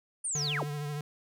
sine linear sweep, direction down, 9397 to 99.6 Hz, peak -30 dBFS, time 0.24-0.64 s, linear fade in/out 10 ms
square tone with vibrato, 146.83 Hz, D3, in tune, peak -34 dBFS, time 0.35-1.01 s, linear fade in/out 2 ms, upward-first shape triangle, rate 13 Hz, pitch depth 40 cents each way
effects none

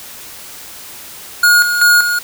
square tone with tremolo, 1436 Hz, F6, 48 cents sharp, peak -7 dBFS, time 1.43-2.19 s, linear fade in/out 5 ms, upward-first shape square, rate 2.6 Hz, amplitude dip 55%, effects white hiss -33 dBFS RMS until 2.23 s

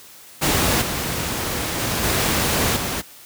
pink noise with level steps, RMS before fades -18 / -24 / -22 / -19 / -24 dBFS, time 0.41-3.02 s, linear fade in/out 20 ms, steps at 0.81 / 1.79 / 2.03 / 2.76 s, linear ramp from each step 10 ms, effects white hiss -44 dBFS RMS until 3.25 s + high-pass 60 Hz 12 dB/octave

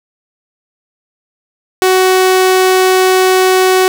sawtooth tone, 373.3 Hz, F#4, 15 cents sharp, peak -3 dBFS, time 1.82-3.88 s, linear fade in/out 0 ms, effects 7-bit

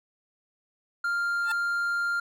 triangle tone, 1396.9 Hz, F6, in tune, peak -23 dBFS, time 1.04-2.2 s, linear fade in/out 5 ms
15% pulse tone with exponential growth, 886 Hz, A5, 12 cents sharp, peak -23 dBFS, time 1.41-1.52 s, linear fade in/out 5 ms, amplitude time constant 22 ms
effects none

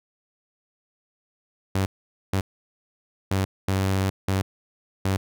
sawtooth tone bursts at uneven times, 96 Hz, G2, 36 cents flat, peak -17 dBFS, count 6, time 1.75-1.86 / 2.33-2.41 / 3.31-3.45 / 3.68-4.1 / 4.28-4.42 / 5.05-5.17 s, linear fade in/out 5 ms, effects none

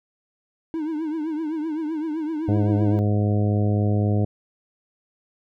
triangle tone with vibrato, 313 Hz, D#4, 10 cents sharp, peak -22 dBFS, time 0.74-2.99 s, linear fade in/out 0 ms, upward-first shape triangle, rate 7.8 Hz, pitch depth 110 cents each way
harmonic tone, 103.83 Hz, G#2, in tune, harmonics 1 / 2 / 3 / 4 / 5 / 6 / 7, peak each -19 / -25 / -29 / -31 / -33 / -35 / -36 dBFS, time 2.48-4.25 s, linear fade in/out 5 ms
effects none

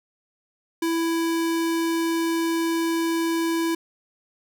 square tone, 331.1 Hz, E4, 8 cents sharp, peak -22 dBFS, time 0.82-3.75 s, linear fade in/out 5 ms, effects none

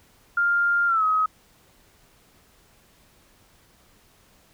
sine tone with pitch glide, 1400 to 1269.1 Hz, F6 to D#6, +4 to +34 cents, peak -18 dBFS, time 0.37-1.26 s, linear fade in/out 5 ms, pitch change -170 cents, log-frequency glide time 0.87-1.04 s, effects pink hiss -58 dBFS RMS until 4.53 s

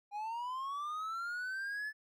triangle linear sweep, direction up, 807 to 1744 Hz, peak -35 dBFS, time 0.11-1.93 s, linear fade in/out 50 ms, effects none

